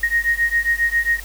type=beating tone pair; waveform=sine; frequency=1864.7 / 1872.1 Hz; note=A#6 / A#6; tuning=0 / +7 cents; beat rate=7.4 Hz; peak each=-19 dBFS; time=0.03-1.2 s; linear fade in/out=5 ms; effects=added 50 Hz sine -34 dBFS peak until 1.24 s + white hiss -39 dBFS RMS until 1.24 s